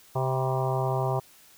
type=harmonic tone with a mistuned harmonic; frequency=130.81 Hz; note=C3; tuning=in tune; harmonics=1 / 3 / 4 / 5 / 6 / 7 / 8 / 9; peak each=-27 / -32 / -36 / -32 / -33 / -34 / -38 / -40 dBFS; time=0.15-1.2 s; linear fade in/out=10 ms; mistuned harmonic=7; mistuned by=+76 cents; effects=white hiss -55 dBFS RMS until 1.57 s